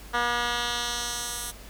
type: tone with band-pass filter sweep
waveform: 10% pulse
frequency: 240 Hz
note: B3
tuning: 49 cents flat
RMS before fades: -29 dBFS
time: 0.13-1.52 s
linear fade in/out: 20 ms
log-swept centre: 1600 to 11000 Hz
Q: 0.98
effects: added 50 Hz sine -44 dBFS peak until 1.69 s + pink hiss -47 dBFS RMS until 1.69 s